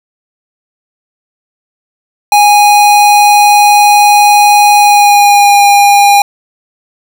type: tone with pitch glide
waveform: square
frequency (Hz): 826 to 809.9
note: G#5 to G#5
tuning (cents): -10 to -44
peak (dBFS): -3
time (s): 2.32-6.22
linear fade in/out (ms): 2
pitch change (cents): -34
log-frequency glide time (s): 4.74-5.64
effects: none